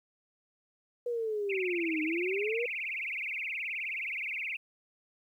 sine exponential two-way sweep, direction down then up, 489.2 to 306.7 to 489.2 Hz, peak -30 dBFS, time 1.06-2.66 s, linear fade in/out 5 ms, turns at 2.02 s
sine tone with vibrato, 2379 Hz, D7, 22 cents sharp, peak -33 dBFS, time 1.49-4.57 s, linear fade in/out 10 ms, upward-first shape triangle, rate 19 Hz, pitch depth 280 cents each way
effects 11-bit

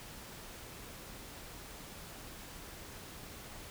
silence, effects pink hiss -49 dBFS RMS until 3.7 s

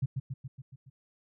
sine tone with echo, 131.9 Hz, C3, 14 cents sharp, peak -25 dBFS, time 0.02-0.06 s, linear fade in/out 10 ms, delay 140 ms, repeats 6, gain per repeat -4 dB, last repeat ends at 0.9 s, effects none

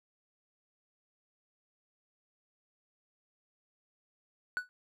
triangle tone with exponential decay, 1480 Hz, F#6, in tune, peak -25 dBFS, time 4.57-4.69 s, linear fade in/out 0 ms, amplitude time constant 24 ms, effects none

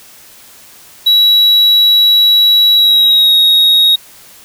triangle tone with pitch glide, 3900 to 3769 Hz, B7 to A#7, -23 to +18 cents, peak -4 dBFS, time 1.06-3.96 s, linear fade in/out 10 ms, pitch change -59 cents, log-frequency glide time 2.74-3.34 s, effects white hiss -39 dBFS RMS until 4.44 s

